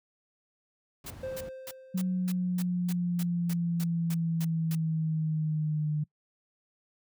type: noise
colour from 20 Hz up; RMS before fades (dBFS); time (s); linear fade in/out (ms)
brown; -41; 1.04-1.49; 2
type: noise bursts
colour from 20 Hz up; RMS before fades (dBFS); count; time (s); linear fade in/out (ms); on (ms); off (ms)
white; -41; 13; 1.06-4.752; 5; 44; 260
type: tone with exponential decay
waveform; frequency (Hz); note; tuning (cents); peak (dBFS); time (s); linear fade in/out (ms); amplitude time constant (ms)
triangle; 523.3; C5; 0; -30; 1.23-2.71; 5; 320
type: linear sweep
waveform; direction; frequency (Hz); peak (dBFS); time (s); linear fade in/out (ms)
sine; down; 185 to 150.4; -26; 1.94-6.04; 10
effects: noise-tail reverb RT60 0.1 s tail -24 dB re dry + high-pass 80 Hz 12 dB/octave